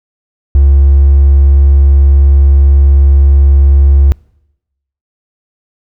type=tone with hard clipping; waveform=triangle; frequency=69.3 Hz; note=C#2; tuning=in tune; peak=-3 dBFS; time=0.55-4.12 s; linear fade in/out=0 ms; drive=4 dB; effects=noise-tail reverb RT60 0.9 s tail -25 dB re dry